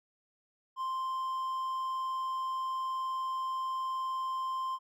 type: tone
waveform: triangle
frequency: 1046.5 Hz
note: C6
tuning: in tune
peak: -30 dBFS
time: 0.76-4.79 s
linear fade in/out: 50 ms
effects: none